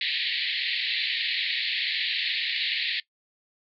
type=band-pass noise; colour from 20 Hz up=white; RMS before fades=-28 dBFS; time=0.01-3 s; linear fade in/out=2 ms; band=1800 to 4400 Hz; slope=96 dB/octave; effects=noise-tail reverb RT60 0.1 s tail -20 dB re dry